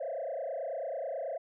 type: tone with frequency modulation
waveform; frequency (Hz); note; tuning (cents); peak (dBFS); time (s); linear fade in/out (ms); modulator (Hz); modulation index
sine; 600; D5; +37; -32; 0-1.38; 10; 29.2; 2.9
effects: tanh soft clip ceiling -30 dBFS